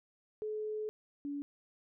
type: tone pair in turn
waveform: sine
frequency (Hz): 428.4 / 285.9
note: A4 / D4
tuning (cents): -46 / -46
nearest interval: perfect fifth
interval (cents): 700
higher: first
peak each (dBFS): -35 / -36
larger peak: first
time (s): 0.42-0.89 / 1.25-1.42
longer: first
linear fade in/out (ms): 0
effects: none